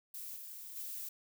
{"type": "noise with level steps", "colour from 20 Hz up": "violet", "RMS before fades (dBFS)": [-45, -48, -43], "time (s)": [0.14, 1.09], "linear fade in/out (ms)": 5, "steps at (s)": [0.36, 0.76], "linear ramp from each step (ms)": 2, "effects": []}